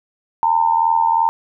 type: tone with amplitude modulation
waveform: sine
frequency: 910 Hz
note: A#5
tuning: 42 cents flat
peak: -9 dBFS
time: 0.43-1.29 s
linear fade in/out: 0 ms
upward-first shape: sine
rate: 82.8 Hz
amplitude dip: 75%
effects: none